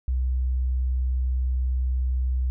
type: tone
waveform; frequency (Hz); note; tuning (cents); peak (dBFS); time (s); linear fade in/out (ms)
sine; 63.5; B1; +49; -21; 0.08-2.5; 0
effects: none